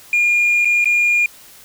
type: tone with dropouts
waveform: sine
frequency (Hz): 2419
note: D#7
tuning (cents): -49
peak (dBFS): -10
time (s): 0.13-1.26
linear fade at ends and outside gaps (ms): 2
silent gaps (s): 0.648-0.654 / 0.844-0.856
effects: tanh soft clip ceiling -10 dBFS + white hiss -43 dBFS RMS until 1.64 s